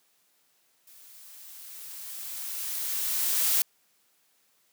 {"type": "noise with level ramp", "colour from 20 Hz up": "blue", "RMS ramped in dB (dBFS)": [-53, -23], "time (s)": [0.87, 3.62], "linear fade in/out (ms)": 2, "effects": ["white hiss -68 dBFS RMS until 4.72 s", "high-pass 150 Hz 12 dB/octave"]}